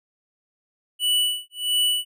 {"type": "tone with tremolo", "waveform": "square", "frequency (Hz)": 2960, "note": "F#7", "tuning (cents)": 0, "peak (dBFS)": -18, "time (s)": [0.99, 2.05], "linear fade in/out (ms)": 50, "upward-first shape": "sine", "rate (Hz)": 1.5, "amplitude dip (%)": 100, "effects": []}